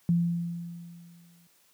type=tone with exponential decay; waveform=sine; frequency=171.1 Hz; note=F3; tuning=35 cents flat; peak=-19 dBFS; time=0.09-1.47 s; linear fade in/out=0 ms; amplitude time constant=300 ms; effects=white hiss -64 dBFS RMS until 1.73 s + high-pass 80 Hz 12 dB/octave